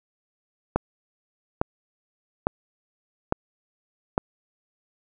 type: click train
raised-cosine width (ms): 1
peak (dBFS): -6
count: 5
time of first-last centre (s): 0.76-4.179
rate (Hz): 1.17
effects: none